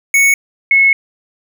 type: tone pair in turn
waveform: square / sine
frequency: 2217 / 2188 Hz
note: C#7 / C#7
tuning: 0 / -23 cents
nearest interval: unison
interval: 23 cents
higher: first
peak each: -8 / -6 dBFS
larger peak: second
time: 0.14-0.34 / 0.71-0.93 s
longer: second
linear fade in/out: 2 ms
effects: none